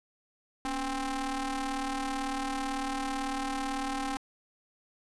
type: ring-modulated tone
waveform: sawtooth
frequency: 260 Hz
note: C4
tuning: 11 cents flat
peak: -24 dBFS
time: 0.65-4.17 s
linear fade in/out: 0 ms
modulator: 539 Hz
effects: resampled to 24000 Hz + 9-bit